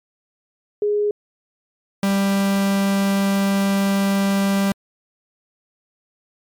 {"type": "tone pair in turn", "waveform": ["sine", "45% pulse"], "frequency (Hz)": [415.3, 197.07], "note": ["G#4", "G3"], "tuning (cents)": [0, 9], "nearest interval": "octave + minor second", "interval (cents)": 1291, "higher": "first", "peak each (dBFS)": -16, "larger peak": "neither", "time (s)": [[0.82, 1.11], [2.03, 4.72]], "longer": "second", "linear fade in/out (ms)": 2, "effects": ["MP3 96 kbps"]}